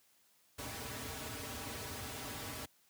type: noise with comb filter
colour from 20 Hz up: pink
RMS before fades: -43 dBFS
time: 0.58-2.66 s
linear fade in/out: 10 ms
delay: 5.7 ms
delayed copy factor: -0.85
effects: white hiss -70 dBFS RMS until 2.89 s + high-pass 80 Hz 12 dB/octave

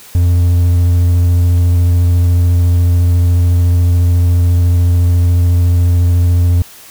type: tone with vibrato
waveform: triangle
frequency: 87.4 Hz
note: F2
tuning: 2 cents sharp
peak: -5 dBFS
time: 0.15-6.62 s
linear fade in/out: 0 ms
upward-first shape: triangle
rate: 14 Hz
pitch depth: 18 cents each way
effects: white hiss -37 dBFS RMS until 6.9 s

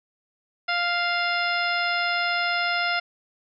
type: harmonic tone with a mistuned harmonic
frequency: 698.5 Hz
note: F5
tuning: in tune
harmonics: 1 / 2 / 3 / 4 / 5 / 6 / 7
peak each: -28 / -26 / -28 / -32 / -35 / -37 / -33 dBFS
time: 0.68-3 s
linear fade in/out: 10 ms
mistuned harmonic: 7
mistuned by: +73 cents
effects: none

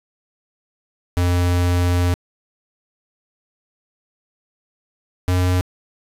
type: tone pair in turn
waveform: square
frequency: 88.5 / 90.62 Hz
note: F2 / F#2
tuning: +23 / -36 cents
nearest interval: unison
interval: 41 cents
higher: second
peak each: -16 dBFS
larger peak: neither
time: 1.17-2.14 / 5.28-5.61 s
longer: first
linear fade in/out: 0 ms
effects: resampled to 32000 Hz + 7-bit

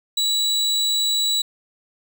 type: tone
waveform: 35% pulse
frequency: 3918 Hz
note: B7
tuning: 15 cents flat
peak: -16 dBFS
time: 0.17-1.42 s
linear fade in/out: 5 ms
effects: none

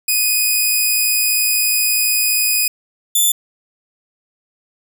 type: tone pair in turn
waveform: 5% pulse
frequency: 2489 / 3520 Hz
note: D#7 / A7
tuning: 0 / 0 cents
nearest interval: tritone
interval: 600 cents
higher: second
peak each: -4 dBFS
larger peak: neither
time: 0.08-2.68 / 3.15-3.32 s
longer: first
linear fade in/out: 5 ms
effects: none

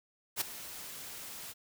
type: noise with ADSR envelope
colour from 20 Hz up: white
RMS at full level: -30 dBFS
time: 0.36-1.54 s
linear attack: 52 ms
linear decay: 8 ms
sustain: -15 dB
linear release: 31 ms
effects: none

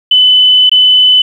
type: tone with dropouts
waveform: sine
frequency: 3011 Hz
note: F#7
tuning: 30 cents sharp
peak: -3 dBFS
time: 0.11-1.22 s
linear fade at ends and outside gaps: 5 ms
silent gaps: 0.695-0.715 s
effects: 7-bit

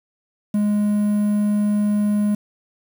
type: tone with quantisation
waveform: triangle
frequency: 207.7 Hz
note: G#3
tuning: in tune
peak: -14 dBFS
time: 0.54-2.35 s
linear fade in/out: 5 ms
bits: 7
effects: none

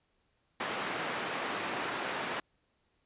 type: band-pass noise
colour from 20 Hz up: white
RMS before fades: -36 dBFS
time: 0.6-2.4 s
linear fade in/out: 2 ms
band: 190 to 1900 Hz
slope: 12 dB/octave
effects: pink hiss -75 dBFS RMS until 3.05 s + resampled to 8000 Hz

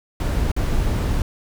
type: noise with dropouts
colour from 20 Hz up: brown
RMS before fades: -20 dBFS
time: 0.2-1.22 s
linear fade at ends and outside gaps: 2 ms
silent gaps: 0.517-0.564 s
effects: none

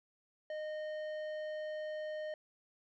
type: tone with tanh clipping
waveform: sine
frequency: 615 Hz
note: D#5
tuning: 20 cents flat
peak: -40 dBFS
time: 0.5-2.34 s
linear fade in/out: 2 ms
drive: 11 dB
effects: none

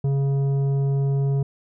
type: tone with tanh clipping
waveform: sine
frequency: 138.3 Hz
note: C#3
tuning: 4 cents flat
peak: -20 dBFS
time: 0.04-1.43 s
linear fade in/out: 5 ms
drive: 9 dB
effects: none

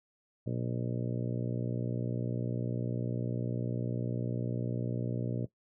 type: harmonic tone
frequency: 60 Hz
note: B1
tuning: 49 cents flat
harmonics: 2 / 3 / 4 / 5 / 6 / 7 / 8 / 9 / 10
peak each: -34 / -38 / -40 / -42 / -44 / -45 / -46 / -47 / -48 dBFS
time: 0.46-5.46 s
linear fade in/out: 10 ms
effects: noise-tail reverb RT60 0.1 s tail -17 dB re dry

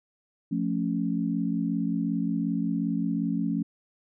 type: chord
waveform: sine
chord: F augmented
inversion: none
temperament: equal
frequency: 174.61 / 220 / 277.2 Hz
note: F3 / A3 / C#4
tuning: 0 / 0 / 0 cents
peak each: -29 dBFS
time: 0.51-3.63 s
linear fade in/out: 10 ms
effects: none

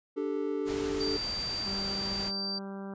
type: chord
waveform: triangle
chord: D suspended fourth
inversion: none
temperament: equal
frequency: 293.7 / 392 / 440 Hz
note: D4 / G4 / A4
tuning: 0 / 0 / 0 cents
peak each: -32 dBFS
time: 0.16-1.18 s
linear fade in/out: 20 ms
type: noise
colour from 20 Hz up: pink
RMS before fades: -40 dBFS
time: 0.65-2.32 s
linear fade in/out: 50 ms
type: tone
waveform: sine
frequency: 4674 Hz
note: D8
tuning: 9 cents flat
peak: -32 dBFS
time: 1-2.59 s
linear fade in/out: 10 ms
type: harmonic tone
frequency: 196 Hz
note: G3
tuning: in tune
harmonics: 1 / 2 / 3 / 4 / 5 / 6 / 7 / 8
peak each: -38 / -44 / -48 / -50 / -52 / -54 / -55 / -56 dBFS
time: 1.66-2.94 s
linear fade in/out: 2 ms
effects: resampled to 16000 Hz

